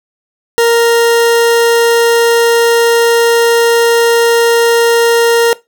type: tone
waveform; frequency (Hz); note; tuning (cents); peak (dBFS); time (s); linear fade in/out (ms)
40% pulse; 466.2; A#4; 0; -5; 0.58-5.53; 0
effects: noise-tail reverb RT60 0.2 s tail -19 dB re dry